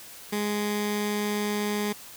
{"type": "tone with notch filter", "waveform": "15% pulse", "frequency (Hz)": 207.7, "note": "G#3", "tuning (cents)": 0, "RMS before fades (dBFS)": -28, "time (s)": [0.32, 1.93], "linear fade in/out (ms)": 10, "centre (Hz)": 660, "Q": 1.9, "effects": ["white hiss -45 dBFS RMS until 2.16 s"]}